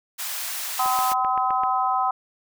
white high-pass noise, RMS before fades -30 dBFS, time 0.18-1.14 s, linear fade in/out 20 ms, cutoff 710 Hz, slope 24 dB/octave
harmonic tone, 255.4 Hz, C4, 42 cents flat, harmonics 3 / 4 / 5, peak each -23 / -24 / -25 dBFS, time 0.79-2.11 s, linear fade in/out 5 ms
click train, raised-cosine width 0.5 ms, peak -19 dBFS, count 7, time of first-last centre 0.86-1.635 s, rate 7.74 Hz
effects none

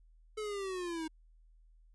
square linear sweep, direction down, 435.2 to 312.1 Hz, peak -37 dBFS, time 0.37-1.08 s, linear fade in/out 10 ms, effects added 40 Hz sine -59 dBFS peak until 1.94 s + resampled to 24000 Hz

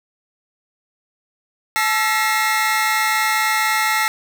40% pulse tone cluster, 868 / 1334 / 1913 / 2141 Hz, A5 / E6 / A#6 / C7, -24 / +20 / +44 / +39 cents, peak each -21 dBFS, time 1.76-4.08 s, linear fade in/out 0 ms, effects none

